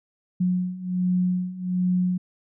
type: beating tone pair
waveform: sine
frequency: 180.6 / 181.9 Hz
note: F#3 / F#3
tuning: -42 / -29 cents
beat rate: 1.3 Hz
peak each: -26 / -23 dBFS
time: 0.4-2.18 s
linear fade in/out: 10 ms
effects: none